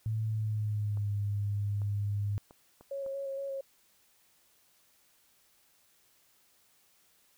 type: tone with pitch glide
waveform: sine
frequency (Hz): 110 to 102.04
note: A2 to G#2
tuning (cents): 0 to -30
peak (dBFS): -29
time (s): 0.06-2.38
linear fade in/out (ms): 0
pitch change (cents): -130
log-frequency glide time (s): 0.25-1.11
type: clicks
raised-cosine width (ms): 1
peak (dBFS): -38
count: 5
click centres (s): 0.973 / 1.818 / 2.509 / 2.81 / 3.063
type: tone with vibrato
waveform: sine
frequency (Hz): 548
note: C#5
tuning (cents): -20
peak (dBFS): -34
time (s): 2.91-3.61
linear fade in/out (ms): 5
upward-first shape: square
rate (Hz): 4.3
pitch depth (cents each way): 15
effects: white hiss -67 dBFS RMS until 7.37 s